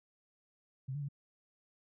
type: tone with pitch steps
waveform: sine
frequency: 132 / 145.6 / 141 Hz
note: C3 / D3 / C#3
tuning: +16 / -15 / +30 cents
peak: -36 dBFS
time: 0.88-1.087 s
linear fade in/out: 10 ms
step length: 69 ms
effects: none